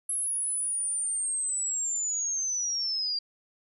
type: linear sweep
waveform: sine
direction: down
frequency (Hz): 10890 to 4732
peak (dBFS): -27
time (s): 0.09-3.19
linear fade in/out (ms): 5
effects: none